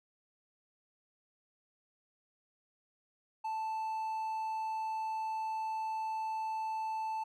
triangle tone, 880 Hz, A5, in tune, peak -32 dBFS, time 3.44-7.24 s, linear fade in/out 10 ms, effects none

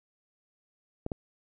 clicks, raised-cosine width 2 ms, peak -19 dBFS, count 2, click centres 1.064 / 1.118 s, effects none

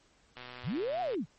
click train, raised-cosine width 0.3 ms, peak -29 dBFS, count 97, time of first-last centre 0.37-1.144 s, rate 124 Hz
sine linear two-way sweep, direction up then down, 69.3 to 754 to 113.8 Hz, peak -30 dBFS, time 0.63-1.26 s, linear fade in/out 50 ms, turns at 1.01 s
effects pink hiss -66 dBFS RMS until 1.38 s + MP3 32 kbps

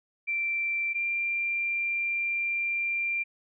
sine tone pair in turn, 2349 / 2375 Hz, D7 / D7, 0 / +19 cents, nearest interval unison, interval 19 cents, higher second, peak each -26 dBFS, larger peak neither, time 0.27-0.94 / 0.94-3.24 s, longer second, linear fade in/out 20 ms, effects none

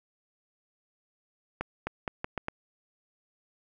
accelerating click train, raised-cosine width 0.5 ms, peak -16 dBFS, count 6, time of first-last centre 1.61-2.484 s, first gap 260 ms, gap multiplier 0.8, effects none

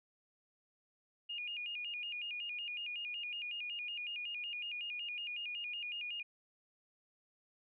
sine tone with vibrato, 2637 Hz, E7, in tune, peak -39 dBFS, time 1.29-6.23 s, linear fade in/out 10 ms, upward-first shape square, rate 5.4 Hz, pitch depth 130 cents each way, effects none

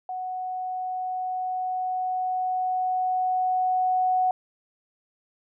sine tone with level ramp, 740 Hz, F#5, in tune, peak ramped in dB -29 to -19 dBFS, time 0.09-4.31 s, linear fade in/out 2 ms, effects none

